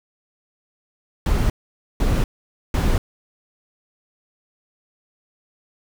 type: noise bursts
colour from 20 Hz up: brown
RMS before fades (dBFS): -18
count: 3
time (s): 1.26-2.98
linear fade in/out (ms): 2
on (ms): 240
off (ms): 500
effects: none